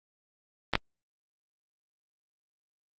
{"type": "clicks", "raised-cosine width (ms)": 0.3, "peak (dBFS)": [-9, -6], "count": 2, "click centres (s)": [0.736, 0.754], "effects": ["Opus 24 kbps"]}